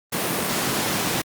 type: high-pass noise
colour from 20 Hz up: pink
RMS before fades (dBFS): -24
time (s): 0.12-1.22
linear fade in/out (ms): 10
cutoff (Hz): 120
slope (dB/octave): 24
effects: Opus 32 kbps